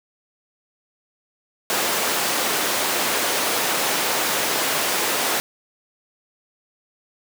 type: high-pass noise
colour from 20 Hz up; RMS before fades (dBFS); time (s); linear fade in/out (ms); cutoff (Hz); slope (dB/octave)
pink; -22; 1.7-5.4; 0; 400; 12
effects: none